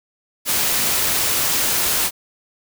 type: noise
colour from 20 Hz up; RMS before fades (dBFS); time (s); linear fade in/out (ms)
white; -19; 0.45-2.11; 50
effects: none